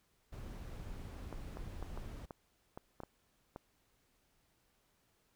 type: noise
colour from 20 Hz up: brown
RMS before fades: -46 dBFS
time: 0.32-2.26 s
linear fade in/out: 10 ms
type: clicks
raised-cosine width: 1 ms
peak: -31 dBFS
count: 9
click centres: 1.327 / 1.571 / 1.826 / 1.975 / 2.308 / 2.775 / 3.003 / 3.035 / 3.561 s
effects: pink hiss -75 dBFS RMS until 5.35 s